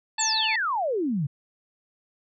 harmonic tone, 880 Hz, A5, in tune, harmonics 1 / 2 / 3 / 4 / 5, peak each -29 / -33 / -35 / -36 / -32 dBFS, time 0.18-0.56 s, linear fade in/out 5 ms
sine exponential sweep, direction down, 7930 to 130.81 Hz, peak -23 dBFS, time 0.19-1.27 s, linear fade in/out 10 ms
effects none

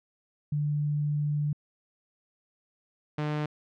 sine / sawtooth tone pair in turn, 147.7 / 150.37 Hz, D3 / D3, +10 / +41 cents, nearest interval unison, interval 31 cents, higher second, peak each -25 / -24 dBFS, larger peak second, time 0.52-1.53 / 3.18-3.46 s, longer first, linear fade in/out 5 ms, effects low-pass 3000 Hz 12 dB/octave

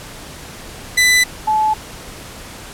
sawtooth / sine tone pair in turn, 1997 / 863.2 Hz, B6 / A5, +19 / -33 cents, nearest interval octave + minor third, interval 1452 cents, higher first, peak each -6 / -12 dBFS, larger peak first, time 0.97-1.24 / 1.47-1.74 s, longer neither, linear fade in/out 10 ms, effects pink hiss -34 dBFS RMS until 2.73 s + low-pass 12000 Hz 12 dB/octave

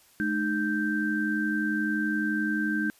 sine tone cluster, 214.1 / 305.7 / 1565 Hz, A3 / D#4 / G6, -47 / -30 / -3 cents, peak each -29 dBFS, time 0.2-2.9 s, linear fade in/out 0 ms, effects white hiss -59 dBFS RMS until 2.99 s + resampled to 32000 Hz

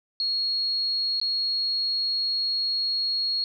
sine tone with dropouts, 4305 Hz, C8, 49 cents sharp, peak -23 dBFS, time 0.2-3.44 s, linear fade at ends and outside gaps 1 ms, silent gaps 1.2-1.214 s, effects none

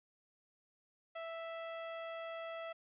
sawtooth tone, 659.3 Hz, E5, in tune, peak -38 dBFS, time 1.15-2.73 s, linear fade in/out 10 ms, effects resampled to 8000 Hz + 12-bit

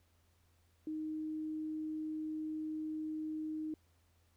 sine tone, 311.1 Hz, D#4, in tune, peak -37 dBFS, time 0.87-3.74 s, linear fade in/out 2 ms, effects added 84 Hz sine -70 dBFS peak until 4.36 s + pink hiss -75 dBFS RMS until 4.36 s

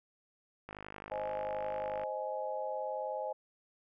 click train, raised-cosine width 0.5 ms, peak -29 dBFS, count 70, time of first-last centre 0.69-2.035 s, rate 51.3 Hz
sine chord, Ab major, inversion first, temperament equal with one note detuned, 523.3 / 622.3 / 840.3 Hz, C5 / Eb5 / Ab5, 0 / 0 / +20 cents, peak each -39 dBFS, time 1.11-3.33 s, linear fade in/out 10 ms
effects none

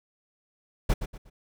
brown noise with echo, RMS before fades -21 dBFS, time 0.89-0.94 s, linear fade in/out 10 ms, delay 120 ms, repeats 3, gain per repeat -10 dB, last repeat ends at 1.3 s, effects none

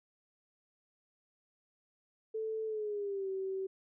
sine tone with pitch glide, 440 to 383 Hz, A4 to G4, 0 to -40 cents, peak -34 dBFS, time 2.34-3.67 s, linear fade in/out 10 ms, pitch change -240 cents, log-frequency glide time 2.66-3.29 s, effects none

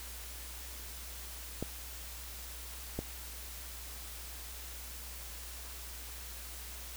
clicks, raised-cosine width 2 ms, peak -21 dBFS, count 2, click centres 1.626 / 2.99 s, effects added 60 Hz sine -47 dBFS peak until 6.96 s + white hiss -47 dBFS RMS until 6.96 s

